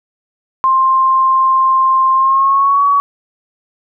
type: tone with pitch glide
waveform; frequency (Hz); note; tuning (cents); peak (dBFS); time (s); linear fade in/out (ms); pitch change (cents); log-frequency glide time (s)
sine; 1054 to 1129.6; C6 to C#6; +12 to +32; -8; 0.64-3; 0; +120; 2.14-2.85
effects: none